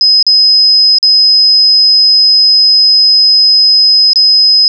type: tone with dropouts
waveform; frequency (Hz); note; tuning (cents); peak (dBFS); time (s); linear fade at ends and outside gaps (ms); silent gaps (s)
sine; 5060; D#8; +28; -3; 0.01-4.68; 1; 0.227-0.266 / 0.985-1.028 / 4.133-4.158
effects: none